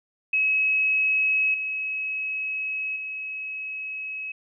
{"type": "tone with level steps", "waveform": "sine", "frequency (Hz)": 2564, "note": "E7", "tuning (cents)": -49, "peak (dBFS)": [-19, -26, -30], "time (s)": [0.33, 4.32], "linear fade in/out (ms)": 5, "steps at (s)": [1.54, 2.96], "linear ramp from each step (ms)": 2, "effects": []}